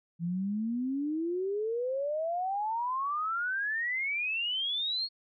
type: exponential sweep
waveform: sine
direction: up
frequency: 164.81 to 4369 Hz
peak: -29 dBFS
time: 0.19-5.09 s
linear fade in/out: 50 ms
effects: none